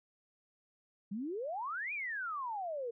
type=exponential two-way sweep; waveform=sine; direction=up then down; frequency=187.8 to 2491 to 453.1 Hz; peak=-36 dBFS; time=1.11-2.91 s; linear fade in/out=10 ms; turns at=1.93 s; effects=none